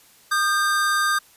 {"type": "tone pair together", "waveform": "square", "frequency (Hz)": [1220, 1579.6], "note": ["D#6", "G6"], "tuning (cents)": [-34, 13], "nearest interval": "major third", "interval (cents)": 447, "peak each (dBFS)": -22, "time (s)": [0.31, 1.19], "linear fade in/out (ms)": 10, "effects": ["white hiss -53 dBFS RMS until 1.36 s", "resampled to 32000 Hz"]}